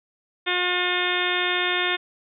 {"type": "harmonic tone", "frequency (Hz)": 358.6, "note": "F4", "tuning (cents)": 46, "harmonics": [1, 2, 3, 4, 5, 6, 7, 8, 9, 10], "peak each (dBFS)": [-29, -32, -32, -30, -28, -29, -31, -34, -33, -28], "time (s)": [0.46, 1.97], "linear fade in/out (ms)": 20, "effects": []}